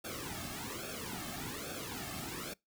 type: noise with flanger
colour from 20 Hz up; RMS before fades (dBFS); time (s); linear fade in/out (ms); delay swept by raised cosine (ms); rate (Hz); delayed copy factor
pink; -42; 0.04-2.54; 10; 1 to 2.1; 1.2; -0.95
effects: noise-tail reverb RT60 0.2 s tail -25 dB re dry